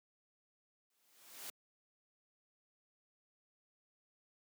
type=noise with exponential growth; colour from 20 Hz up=white; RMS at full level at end=-44 dBFS; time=0.9-1.5 s; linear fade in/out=2 ms; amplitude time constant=130 ms; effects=high-pass 200 Hz 12 dB/octave